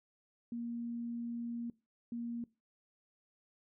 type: tone bursts at uneven times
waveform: sine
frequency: 235.5 Hz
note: A#3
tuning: 18 cents sharp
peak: -37 dBFS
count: 2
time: 0.52-1.7 / 2.12-2.44 s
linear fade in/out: 2 ms
effects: noise-tail reverb RT60 0.3 s tail -22 dB re dry